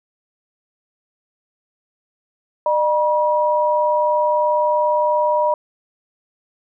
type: tone pair together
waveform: sine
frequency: 604.9 / 962 Hz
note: D#5 / B5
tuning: -49 / -46 cents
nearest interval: minor sixth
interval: 803 cents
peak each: -17 dBFS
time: 2.66-5.54 s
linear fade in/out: 2 ms
effects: none